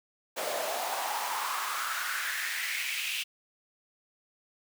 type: noise with high-pass filter sweep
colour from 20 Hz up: pink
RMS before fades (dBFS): -33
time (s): 0.36-3.24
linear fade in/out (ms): 20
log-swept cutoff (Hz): 550 to 2800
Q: 4.2
effects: none